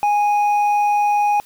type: tone with hard clipping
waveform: sine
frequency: 827 Hz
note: G#5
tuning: 8 cents flat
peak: -15 dBFS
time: 0.03-1.4 s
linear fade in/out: 0 ms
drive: 4 dB
effects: white hiss -49 dBFS RMS until 1.45 s